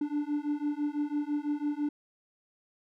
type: beating tone pair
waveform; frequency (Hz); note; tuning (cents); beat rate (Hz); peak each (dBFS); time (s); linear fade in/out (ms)
triangle; 291 / 297; D4 / D4; -16 / +20; 6; -30; 0.01-1.89; 5
effects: none